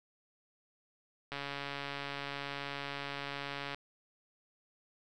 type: click train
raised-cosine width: 0.3 ms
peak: -23 dBFS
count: 343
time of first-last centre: 1.32-3.746 s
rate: 141 Hz
effects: none